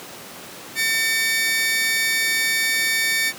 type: tone pair together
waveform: sawtooth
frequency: 1800 / 2270 Hz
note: A6 / C#7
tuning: +39 / +41 cents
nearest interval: major third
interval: 402 cents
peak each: -18 dBFS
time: 0.75-3.33 s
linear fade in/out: 50 ms
effects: pink hiss -37 dBFS RMS until 3.38 s + high-pass 200 Hz 12 dB/octave